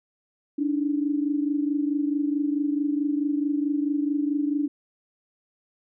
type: tone pair together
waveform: sine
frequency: 287.6 / 312.2 Hz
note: D4 / D#4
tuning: -36 / +6 cents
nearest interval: minor second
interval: 142 cents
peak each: -23 / -28 dBFS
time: 0.58-4.68 s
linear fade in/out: 10 ms
effects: none